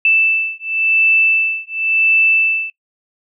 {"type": "beating tone pair", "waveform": "sine", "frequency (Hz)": [2645, 2645.93], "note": ["E7", "E7"], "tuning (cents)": [5, 6], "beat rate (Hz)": 0.93, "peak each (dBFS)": -15, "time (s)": [0.05, 2.7], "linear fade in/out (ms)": 2, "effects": ["noise-tail reverb RT60 0.1 s tail -20 dB re dry"]}